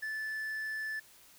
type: tone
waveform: triangle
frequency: 1747 Hz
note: A6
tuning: 13 cents flat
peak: -33 dBFS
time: 0.02-1 s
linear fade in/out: 10 ms
effects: white hiss -59 dBFS RMS until 1.38 s